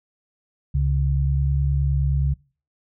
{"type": "tone pair together", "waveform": "sine", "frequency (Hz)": [69, 138.59], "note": ["C#2", "C#3"], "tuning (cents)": [-7, 0], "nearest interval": "octave", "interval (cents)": 1207, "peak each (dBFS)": [-20, -21], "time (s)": [0.74, 2.34], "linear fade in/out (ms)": 10, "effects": ["noise-tail reverb RT60 0.4 s tail -24 dB re dry"]}